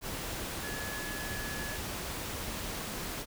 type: tone in noise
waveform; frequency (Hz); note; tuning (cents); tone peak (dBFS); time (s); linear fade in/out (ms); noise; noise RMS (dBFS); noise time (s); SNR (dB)
sine; 1700; G#6; +40; -41; 0.61-1.8; 50; pink; -38; 0.01-3.26; -6
effects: none